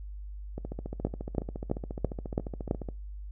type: two click trains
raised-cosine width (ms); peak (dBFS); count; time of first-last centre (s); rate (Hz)
2; -23 / -13; 34 / 6; 0.58-2.888 / 1.05-2.711; 14.3 / 3.01
effects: noise-tail reverb RT60 0.3 s tail -23 dB re dry + added 50 Hz sine -38 dBFS peak until 3.31 s